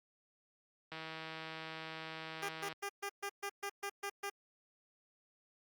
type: click train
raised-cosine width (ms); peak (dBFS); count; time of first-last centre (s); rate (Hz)
0.3; -29; 290; 0.92-2.726; 160
type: tone bursts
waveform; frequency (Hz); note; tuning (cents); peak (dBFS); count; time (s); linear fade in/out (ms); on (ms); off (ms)
10% pulse; 401.1; G4; +40; -30; 10; 2.42-4.3; 10; 71; 130
effects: high-pass 80 Hz 12 dB/octave + Opus 48 kbps